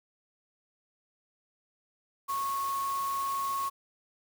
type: tone in noise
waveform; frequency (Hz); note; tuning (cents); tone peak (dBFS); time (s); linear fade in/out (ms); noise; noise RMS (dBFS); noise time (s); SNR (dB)
sine; 1099; C#6; -15; -29; 2.28-3.7; 20; white; -43; 2.28-3.7; +11
effects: none